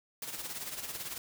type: noise with tremolo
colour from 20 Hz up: white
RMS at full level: -38 dBFS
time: 0.22-1.18 s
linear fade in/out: 2 ms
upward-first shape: sine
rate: 18 Hz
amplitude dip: 60%
effects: none